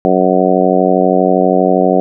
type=harmonic tone; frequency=92.5 Hz; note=F#2; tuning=in tune; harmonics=2 / 3 / 4 / 5 / 6 / 7 / 8; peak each=-16 / -16 / -16 / -16 / -16 / -16 / -16 dBFS; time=0.05-2 s; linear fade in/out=0 ms; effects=none